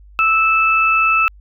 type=tone pair together; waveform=sine; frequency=1314 / 2628 Hz; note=E6 / E7; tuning=-6 / -6 cents; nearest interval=octave; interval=1200 cents; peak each=-14 dBFS; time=0.19-1.28 s; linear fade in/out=0 ms; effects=added 50 Hz sine -40 dBFS peak until 1.4 s